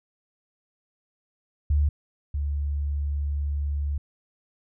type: tone pair in turn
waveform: sine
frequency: 73.3 / 72.04 Hz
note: D2 / D2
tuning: -3 / -33 cents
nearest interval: unison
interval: 30 cents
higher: first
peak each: -18 / -24 dBFS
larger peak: first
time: 1.7-1.89 / 2.34-3.98 s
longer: second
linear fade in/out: 5 ms
effects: none